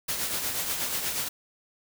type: noise with tremolo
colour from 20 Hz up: white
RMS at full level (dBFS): -28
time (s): 0.08-1.29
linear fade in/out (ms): 10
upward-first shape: triangle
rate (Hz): 8.3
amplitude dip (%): 50
effects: none